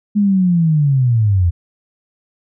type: linear sweep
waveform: sine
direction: down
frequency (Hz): 210 to 82.41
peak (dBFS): -10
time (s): 0.15-1.51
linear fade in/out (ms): 20
effects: none